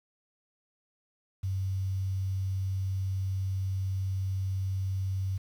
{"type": "tone with quantisation", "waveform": "sine", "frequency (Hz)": 95.5, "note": "G2", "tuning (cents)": -45, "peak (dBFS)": -28, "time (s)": [1.43, 5.38], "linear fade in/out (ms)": 10, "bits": 9, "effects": []}